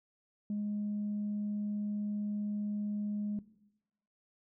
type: tone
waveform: sine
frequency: 207.7 Hz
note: G#3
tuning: in tune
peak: -31 dBFS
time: 0.5-3.39 s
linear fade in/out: 2 ms
effects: noise-tail reverb RT60 0.9 s tail -18 dB re dry + tanh soft clip ceiling -29 dBFS